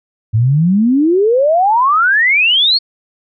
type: exponential sweep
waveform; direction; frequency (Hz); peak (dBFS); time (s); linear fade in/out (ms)
sine; up; 104.6 to 4455; -8; 0.33-2.79; 20
effects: none